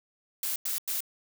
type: noise bursts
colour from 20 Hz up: blue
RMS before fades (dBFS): -31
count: 3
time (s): 0.43-1.006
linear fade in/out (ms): 2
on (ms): 130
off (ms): 93
effects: none